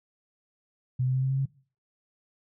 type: tone with pitch steps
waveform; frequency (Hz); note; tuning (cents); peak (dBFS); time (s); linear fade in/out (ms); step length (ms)
sine; 127.6 / 129.23 / 130.88 / 132.56 / 134.25 / 135.97; C3 / C3 / C3 / C3 / C3 / C#3; -43 / -21 / +1 / +23 / +45 / -33; -23; 0.99-1.458; 10; 78
effects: noise-tail reverb RT60 0.4 s tail -20 dB re dry